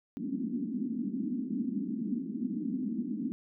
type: band-pass noise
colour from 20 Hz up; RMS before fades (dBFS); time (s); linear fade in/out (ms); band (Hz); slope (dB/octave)
pink; -34; 0.17-3.32; 0; 210 to 280; 48
effects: none